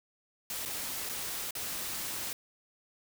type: noise with dropouts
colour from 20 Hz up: white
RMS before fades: -37 dBFS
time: 0.5-2.33 s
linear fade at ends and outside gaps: 1 ms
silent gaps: 0.652-0.658 / 1.091-1.095 / 1.508-1.552 s
effects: none